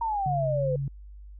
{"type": "exponential sweep", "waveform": "sine", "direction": "down", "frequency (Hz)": [938, 494], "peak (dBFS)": -25, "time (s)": [0.01, 0.76], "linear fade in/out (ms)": 5}
{"type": "tone with vibrato", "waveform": "sine", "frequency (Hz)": 139.2, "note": "C#3", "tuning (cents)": 8, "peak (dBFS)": -27, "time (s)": [0.26, 0.88], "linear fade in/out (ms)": 2, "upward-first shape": "sine", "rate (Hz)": 2.8, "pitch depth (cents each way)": 35}
{"effects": ["added 50 Hz sine -42 dBFS peak until 1.39 s"]}